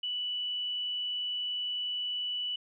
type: tone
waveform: sine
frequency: 2963 Hz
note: F#7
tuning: 2 cents sharp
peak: -31 dBFS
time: 0.03-2.56 s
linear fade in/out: 5 ms
effects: none